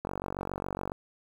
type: click train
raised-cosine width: 1 ms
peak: -19 dBFS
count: 42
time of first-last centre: 0.05-0.919 s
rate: 47.2 Hz
effects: 8-bit